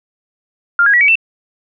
sine tone with pitch steps, 1399 / 1644.6 / 1933.3 / 2273 / 2672 Hz, F6 / G#6 / B6 / C#7 / E7, +3 / -17 / -37 / +43 / +23 cents, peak -7 dBFS, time 0.79-1.155 s, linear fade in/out 2 ms, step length 73 ms, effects none

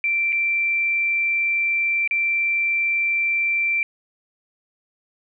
sine tone with dropouts, 2349 Hz, D7, in tune, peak -18 dBFS, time 0.04-3.83 s, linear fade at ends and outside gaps 1 ms, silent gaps 0.323-0.327 / 2.076-2.11 s, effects none

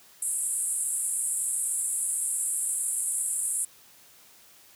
pink band-pass noise, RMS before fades -29 dBFS, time 0.22-3.65 s, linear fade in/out 5 ms, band 7900 to 11000 Hz, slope 96 dB/octave, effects white hiss -55 dBFS RMS until 4.75 s + high-pass 60 Hz 12 dB/octave

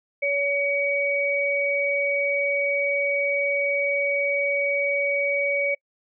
sine tone pair together, 565.2 / 2261 Hz, C#5 / C#7, +34 / +34 cents, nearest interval 2 octaves, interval 2400 cents, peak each -24 / -23 dBFS, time 0.22-5.75 s, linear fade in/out 10 ms, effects noise-tail reverb RT60 0.1 s tail -26 dB re dry

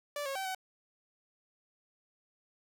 sawtooth tone with pitch steps, 582 / 546 / 770 / 754 Hz, D5 / C#5 / G5 / F#5, -16 / -26 / -31 / +32 cents, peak -31 dBFS, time 0.16-0.548 s, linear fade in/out 2 ms, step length 97 ms, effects none

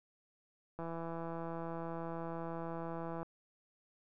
click train, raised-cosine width 1 ms, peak -29 dBFS, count 406, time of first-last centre 0.79-3.23 s, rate 166 Hz, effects none

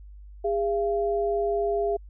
sine tone pair together, 407.4 / 683 Hz, G#4 / F5, -33 / -39 cents, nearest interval major sixth, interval 894 cents, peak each -24 / -27 dBFS, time 0.44-1.97 s, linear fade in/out 10 ms, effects added 50 Hz sine -42 dBFS peak until 2.09 s

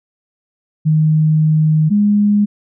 sine tone pair in turn, 155.56 / 206.3 Hz, D#3 / G#3, 0 / -11 cents, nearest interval perfect fourth, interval 489 cents, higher second, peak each -9 dBFS, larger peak neither, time 0.85-1.9 / 1.9-2.46 s, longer first, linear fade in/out 20 ms, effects none

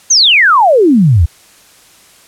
sine exponential sweep, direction down, 6640 to 72.3 Hz, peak -4 dBFS, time 0.1-1.26 s, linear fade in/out 10 ms, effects white hiss -43 dBFS RMS until 2.27 s + low-pass 11000 Hz 12 dB/octave

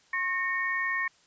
sine tone cluster, 1079 / 1839 / 2221 Hz, C#6 / A#6 / C#7, -47 / -24 / +3 cents, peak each -34 / -28 / -34 dBFS, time 0.13-1.08 s, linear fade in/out 5 ms, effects white hiss -62 dBFS RMS until 1.26 s + resampled to 16000 Hz

